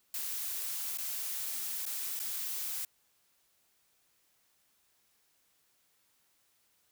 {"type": "noise with dropouts", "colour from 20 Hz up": "blue", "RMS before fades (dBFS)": -37, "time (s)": [0.14, 2.85], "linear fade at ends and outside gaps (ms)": 2, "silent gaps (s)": [[0.974, 0.984], [1.855, 1.863], [2.193, 2.199]], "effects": ["white hiss -72 dBFS RMS until 6.91 s"]}